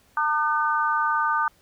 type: tone cluster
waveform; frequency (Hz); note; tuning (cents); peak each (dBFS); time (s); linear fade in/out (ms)
sine; 900 / 1208 / 1514; A5 / D6 / F#6; +39 / +48 / +39; -25 / -23 / -26; 0.17-1.48; 2
effects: pink hiss -60 dBFS RMS until 1.61 s